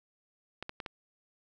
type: clicks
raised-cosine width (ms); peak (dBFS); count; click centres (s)
0.3; -22; 4; 0.626 / 0.694 / 0.802 / 0.862
effects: none